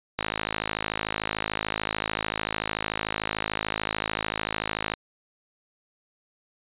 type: click train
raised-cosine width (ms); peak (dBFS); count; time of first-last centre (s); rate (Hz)
0.3; -9; 255; 0.19-4.938; 53.5
effects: resampled to 8000 Hz